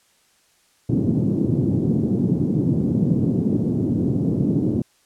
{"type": "band-pass noise", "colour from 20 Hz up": "white", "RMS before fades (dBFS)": -20, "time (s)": [0.89, 4.82], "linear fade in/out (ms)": 5, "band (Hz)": [110, 290], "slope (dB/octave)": 24, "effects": ["white hiss -60 dBFS RMS until 5.05 s", "low-pass 10000 Hz 12 dB/octave"]}